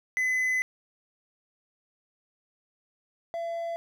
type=tone pair in turn; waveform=triangle; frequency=2020 / 674.1 Hz; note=B6 / E5; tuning=+39 / +39 cents; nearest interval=octave + perfect fifth; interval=1900 cents; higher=first; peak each=-22 / -28 dBFS; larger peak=first; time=0.17-0.62 / 3.34-3.76 s; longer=first; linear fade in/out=0 ms; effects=none